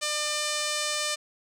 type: tone with low-pass filter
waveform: 5% pulse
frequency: 599 Hz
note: D5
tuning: 34 cents sharp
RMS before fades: -29 dBFS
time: 0.01-1.16 s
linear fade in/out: 20 ms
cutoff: 11000 Hz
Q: 1.4
effects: none